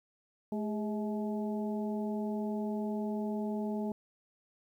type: harmonic tone with a mistuned harmonic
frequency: 213.6 Hz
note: G#3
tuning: 49 cents sharp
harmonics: 1 / 2 / 3 / 4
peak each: -33 / -39 / -43 / -45 dBFS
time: 0.52-3.92 s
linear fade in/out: 2 ms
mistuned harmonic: 2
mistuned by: -66 cents
effects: 11-bit

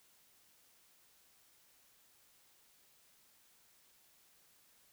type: silence
effects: white hiss -68 dBFS RMS until 4.92 s

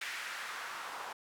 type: noise with band-pass filter sweep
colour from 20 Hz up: white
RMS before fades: -42 dBFS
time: 0.01-1.13 s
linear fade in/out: 5 ms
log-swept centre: 2000 to 920 Hz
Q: 1.9
effects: none

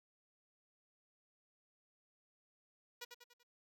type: tone with echo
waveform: 5% pulse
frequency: 482.5 Hz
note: B4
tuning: 40 cents flat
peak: -33 dBFS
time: 3.01-3.05 s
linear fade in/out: 10 ms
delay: 96 ms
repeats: 4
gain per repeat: -6 dB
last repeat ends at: 3.434 s
effects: none

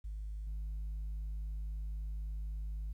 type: tone with level steps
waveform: sine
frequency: 51.9 Hz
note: G#1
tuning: in tune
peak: -37 / -34 dBFS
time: 0.04-2.93 s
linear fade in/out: 10 ms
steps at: 0.47 s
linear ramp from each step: 2 ms
effects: tanh soft clip ceiling -36 dBFS + 12-bit

